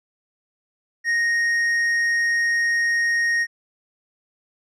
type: tone with tanh clipping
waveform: triangle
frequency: 1864.7 Hz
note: A#6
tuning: in tune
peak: -19 dBFS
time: 1.04-3.47 s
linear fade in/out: 50 ms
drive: 10 dB
effects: none